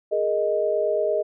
sine chord, Ab suspended second, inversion none, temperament equal with one note detuned, 415.3 / 464 / 622.3 Hz, Ab4 / Bb4 / Eb5, 0 / -8 / 0 cents, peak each -25 / -27 / -22 dBFS, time 0.11-1.23 s, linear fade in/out 20 ms, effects none

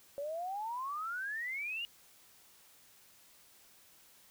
sine exponential sweep, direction up, 554.4 to 2892 Hz, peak -36 dBFS, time 0.18-1.85 s, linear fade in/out 0 ms, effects white hiss -62 dBFS RMS until 4.3 s

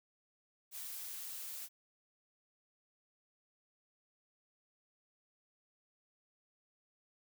blue noise, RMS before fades -45 dBFS, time 0.71-1.69 s, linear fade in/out 50 ms, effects none

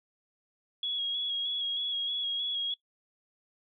sine tone with vibrato, 3328 Hz, G#7, 3 cents sharp, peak -29 dBFS, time 0.83-2.74 s, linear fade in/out 2 ms, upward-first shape square, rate 3.2 Hz, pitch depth 21 cents each way, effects noise-tail reverb RT60 0.1 s tail -21 dB re dry

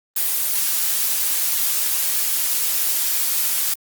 blue noise, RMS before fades -20 dBFS, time 0.16-3.74 s, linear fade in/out 5 ms, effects Opus 24 kbps

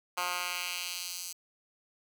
10% pulse tone with high-pass filter sweep, 178.2 Hz, F3, 35 cents sharp, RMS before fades -36 dBFS, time 0.17-1.33 s, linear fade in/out 10 ms, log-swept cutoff 1100 to 6300 Hz, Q 1.2, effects none

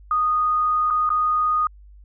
sine tone with dropouts, 1237 Hz, D#6, 10 cents flat, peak -17 dBFS, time 0.11-1.67 s, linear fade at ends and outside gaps 2 ms, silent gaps 0.903-0.907 / 1.092-1.102 s, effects added 50 Hz sine -43 dBFS peak until 2.04 s

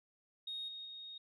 sine tone with level steps, 3729 Hz, A#7, in tune, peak -39 / -44 / -46 dBFS, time 0.47-1.18 s, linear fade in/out 5 ms, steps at 0.68 / 0.85 s, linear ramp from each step 5 ms, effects tanh soft clip ceiling -35 dBFS

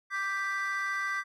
triangle chord, G major, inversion second, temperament equal, 1174.7 / 1568 / 1975.5 Hz, D6 / G6 / B6, 0 / 0 / 0 cents, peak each -32 / -31 / -31 dBFS, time 0.1-1.24 s, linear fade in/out 50 ms, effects tanh soft clip ceiling -23 dBFS

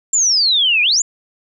sine exponential two-way sweep, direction down then up, 7410 to 2377 to 7410 Hz, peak -11 dBFS, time 0.13-1.02 s, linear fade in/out 5 ms, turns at 0.82 s, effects none

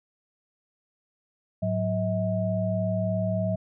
sine tone cluster, 107.6 / 184.4 / 640 Hz, A2 / F#3 / D#5, -38 / -6 / +49 cents, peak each -28 dBFS, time 1.62-3.56 s, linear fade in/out 10 ms, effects none

